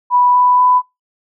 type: tone with pitch steps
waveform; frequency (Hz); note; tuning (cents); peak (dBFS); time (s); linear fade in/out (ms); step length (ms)
sine; 985 / 991.3 / 997.6; B5 / B5 / B5; -5 / +6 / +17; -8; 0.1-0.82; 50; 240
effects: noise-tail reverb RT60 0.2 s tail -24 dB re dry